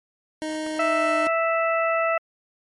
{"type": "tone with pitch glide", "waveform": "25% pulse", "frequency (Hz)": [311.1, 307], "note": ["D#4", "D#4"], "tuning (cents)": [0, -23], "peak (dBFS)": -23, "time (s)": [0.42, 1.27], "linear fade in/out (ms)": 0, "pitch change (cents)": -23, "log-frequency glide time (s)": [0.83, 1.11]}
{"type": "click", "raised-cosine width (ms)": 0.5, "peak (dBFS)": -25, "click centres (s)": 0.665}
{"type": "harmonic tone", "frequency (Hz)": 659.3, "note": "E5", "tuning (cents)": 0, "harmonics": [1, 2, 3, 4], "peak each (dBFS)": [-22, -24, -29, -30], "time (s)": [0.79, 2.18], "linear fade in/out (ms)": 5}
{"effects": ["MP3 48 kbps"]}